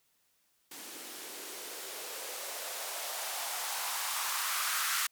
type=noise with band-pass filter sweep; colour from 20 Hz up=violet; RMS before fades=-37 dBFS; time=0.71-5.07 s; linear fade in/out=5 ms; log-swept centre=270 to 1400 Hz; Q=2.7; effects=white hiss -73 dBFS RMS until 5.11 s